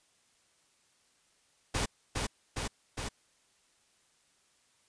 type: noise with echo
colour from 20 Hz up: pink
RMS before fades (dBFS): -31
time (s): 1.74-1.86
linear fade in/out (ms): 10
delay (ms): 410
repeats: 3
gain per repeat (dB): -2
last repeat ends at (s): 3.09
effects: white hiss -69 dBFS RMS until 4.88 s + resampled to 22050 Hz